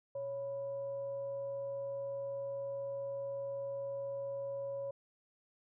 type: tone with frequency modulation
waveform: sine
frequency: 554.4 Hz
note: C#5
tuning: in tune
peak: -37 dBFS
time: 0.15-4.91 s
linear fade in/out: 5 ms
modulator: 432 Hz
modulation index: 0.24
effects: none